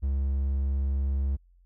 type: tone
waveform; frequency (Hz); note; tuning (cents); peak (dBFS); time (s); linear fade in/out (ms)
triangle; 68.3; C#2; -25; -22; 0.02-1.37; 20
effects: added 44 Hz sine -56 dBFS peak until 1.65 s